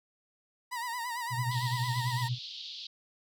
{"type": "tone with vibrato", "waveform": "30% pulse", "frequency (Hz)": 958, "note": "A#5", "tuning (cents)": 47, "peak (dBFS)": -31, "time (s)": [0.71, 2.29], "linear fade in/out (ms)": 20, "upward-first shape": "sine", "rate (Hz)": 8.9, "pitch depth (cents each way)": 78}
{"type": "tone with tremolo", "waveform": "sine", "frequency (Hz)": 123.47, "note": "B2", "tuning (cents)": 0, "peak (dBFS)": -27, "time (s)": [1.3, 2.39], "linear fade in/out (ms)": 50, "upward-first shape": "sine", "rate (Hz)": 12, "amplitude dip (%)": 70}
{"type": "band-pass noise", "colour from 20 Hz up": "pink", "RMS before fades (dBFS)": -43, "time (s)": [1.51, 2.87], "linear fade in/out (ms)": 5, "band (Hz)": [3200, 4700], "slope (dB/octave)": 48}
{"effects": []}